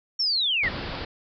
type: linear sweep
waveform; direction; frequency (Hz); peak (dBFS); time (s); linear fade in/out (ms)
sine; down; 5550 to 1764; -21; 0.19-0.69; 10
type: low-pass noise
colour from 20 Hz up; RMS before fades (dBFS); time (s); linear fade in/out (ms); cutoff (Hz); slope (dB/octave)
pink; -33; 0.63-1.05; 5; 5000; 96
effects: none